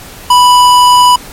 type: tone with hard clipping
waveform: sine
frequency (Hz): 987.8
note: B5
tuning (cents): 0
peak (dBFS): -4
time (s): 0.3-1.16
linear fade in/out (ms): 5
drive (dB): 17
effects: pink hiss -30 dBFS RMS until 1.32 s + MP3 64 kbps